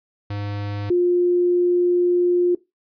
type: tone pair in turn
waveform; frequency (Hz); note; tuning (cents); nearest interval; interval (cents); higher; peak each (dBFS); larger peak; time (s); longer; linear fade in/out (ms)
square / sine; 102.2 / 353.8; G#2 / F4; -27 / +23; octave + major sixth; 2150; second; -26 / -14; second; 0.3-0.9 / 0.9-2.55; second; 5
effects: noise-tail reverb RT60 0.2 s tail -19 dB re dry + resampled to 11025 Hz

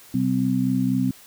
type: harmonic tone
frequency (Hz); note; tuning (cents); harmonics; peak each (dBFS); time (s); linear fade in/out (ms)
64.1; C2; -35; 2 / 3 / 4; -26 / -24 / -21; 0.14-1.11; 5
effects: white hiss -48 dBFS RMS until 1.26 s

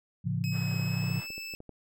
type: chord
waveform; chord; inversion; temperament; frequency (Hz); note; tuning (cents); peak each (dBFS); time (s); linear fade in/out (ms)
sine; A augmented; none; equal with one note detuned; 110 / 138.59 / 172.81; A2 / C#3 / E#3; 0 / 0 / -18; -32; 0.24-1.21; 20
type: tone with pitch glide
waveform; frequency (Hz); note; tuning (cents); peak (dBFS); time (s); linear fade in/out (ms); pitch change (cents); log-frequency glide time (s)
25% pulse; 2559 to 2631; D#7 to E7; +48 to -4; -34; 0.44-1.55; 0; +48; 0.79-1.3
type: low-pass noise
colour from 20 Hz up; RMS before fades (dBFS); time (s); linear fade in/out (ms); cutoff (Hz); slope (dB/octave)
white; -48; 0.51-1.28; 50; 1500; 12
type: clicks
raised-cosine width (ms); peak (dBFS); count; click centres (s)
2; -32; 11; 0.743 / 0.797 / 0.845 / 1.04 / 1.101 / 1.156 / 1.304 / 1.38 / 1.538 / 1.604 / 1.693
effects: none

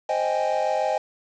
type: chord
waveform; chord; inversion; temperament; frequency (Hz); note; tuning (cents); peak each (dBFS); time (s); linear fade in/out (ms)
triangle; Ab major seventh; first; equal; 523.3 / 622.3 / 784 / 830.6; C5 / Eb5 / G5 / Ab5; 0 / 0 / 0 / 0; -26 / -23 / -25 / -26; 0.09-0.98; 5
effects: resampled to 16000 Hz + 7-bit

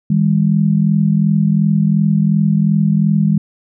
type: tone pair together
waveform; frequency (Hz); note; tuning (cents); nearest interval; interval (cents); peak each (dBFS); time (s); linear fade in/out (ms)
sine; 159.02 / 201.8; D#3 / G#3; +38 / -49; major third; 413; -13; 0.1-3.38; 5
effects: none

